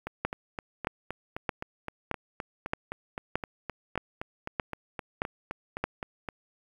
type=two click trains; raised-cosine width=0.5 ms; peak=-19 / -12 dBFS; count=25 / 10; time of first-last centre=0.07-6.288 / 0.25-5.84 s; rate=3.86 / 1.61 Hz; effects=8-bit